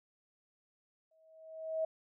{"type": "tone with exponential growth", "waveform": "sine", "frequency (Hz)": 640, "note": "D#5", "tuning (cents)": 49, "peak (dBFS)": -29, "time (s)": [1.11, 1.85], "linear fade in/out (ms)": 5, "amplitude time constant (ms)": 160, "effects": []}